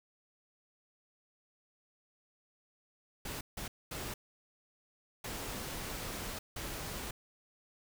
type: noise bursts at uneven times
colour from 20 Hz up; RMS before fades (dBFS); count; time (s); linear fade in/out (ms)
pink; -41; 5; 3.25-3.41 / 3.57-3.68 / 3.91-4.14 / 5.24-6.39 / 6.56-7.11; 5
effects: none